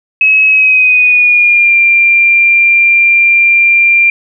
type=tone with pitch glide; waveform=sine; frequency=2566 to 2380 Hz; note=E7 to D7; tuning=-47 to +22 cents; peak=-4 dBFS; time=0.21-4.1 s; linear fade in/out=2 ms; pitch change=-131 cents; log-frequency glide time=0.47-1.76 s; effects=none